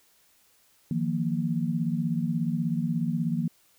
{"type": "chord", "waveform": "sine", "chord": "Eb suspended second", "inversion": "none", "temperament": "equal with one note detuned", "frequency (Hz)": [158.1, 174.61, 233.1], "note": ["Eb3", "F3", "Bb3"], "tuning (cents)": [28, 0, 0], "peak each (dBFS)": -29, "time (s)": [0.91, 3.48], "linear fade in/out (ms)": 2, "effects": ["white hiss -63 dBFS RMS until 3.78 s"]}